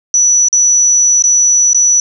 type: tone with dropouts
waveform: sine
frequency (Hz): 5920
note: F#8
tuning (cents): 0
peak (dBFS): -6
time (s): 0.14-2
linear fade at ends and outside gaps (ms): 1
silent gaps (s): 0.485-0.528 / 1.223-1.239 / 1.732-1.746
effects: none